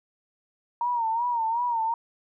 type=tone with vibrato; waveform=sine; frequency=932.3 Hz; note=A#5; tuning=in tune; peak=-23 dBFS; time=0.81-1.94 s; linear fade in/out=2 ms; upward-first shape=sine; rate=2.7 Hz; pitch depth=85 cents each way; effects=none